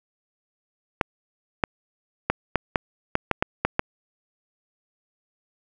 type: clicks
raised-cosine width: 0.5 ms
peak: -4 dBFS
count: 10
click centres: 1.012 / 1.638 / 2.3 / 2.557 / 2.758 / 3.154 / 3.313 / 3.425 / 3.65 / 3.794 s
effects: none